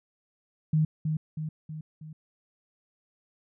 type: tone with echo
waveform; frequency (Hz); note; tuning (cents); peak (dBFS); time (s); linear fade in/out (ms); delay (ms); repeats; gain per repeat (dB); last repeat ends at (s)
sine; 155.56; D#3; 0; -20; 0.73-0.85; 5; 320; 4; -5; 2.13
effects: none